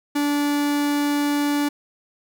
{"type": "tone", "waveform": "45% pulse", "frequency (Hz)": 290.1, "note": "D4", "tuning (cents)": -21, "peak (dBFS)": -19, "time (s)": [0.15, 1.69], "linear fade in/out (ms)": 10, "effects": []}